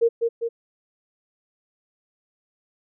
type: tone with echo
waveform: sine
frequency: 464.1 Hz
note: A#4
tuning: 8 cents flat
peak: -14 dBFS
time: 0.01-0.09 s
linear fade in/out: 20 ms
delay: 200 ms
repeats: 2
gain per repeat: -4 dB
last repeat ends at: 0.49 s
effects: none